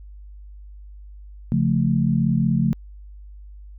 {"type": "chord", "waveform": "sine", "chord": "Db augmented", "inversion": "none", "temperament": "equal", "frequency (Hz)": [138.59, 174.61, 220], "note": ["Db3", "F3", "A3"], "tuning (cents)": [0, 0, 0], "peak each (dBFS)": -21, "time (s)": [1.52, 2.73], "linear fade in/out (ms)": 0, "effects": ["added 50 Hz sine -38 dBFS peak until 3.78 s"]}